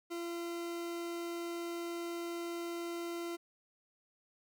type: tone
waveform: 40% pulse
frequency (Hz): 341.8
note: F4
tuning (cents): -37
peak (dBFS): -37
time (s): 0.1-3.37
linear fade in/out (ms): 20
effects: none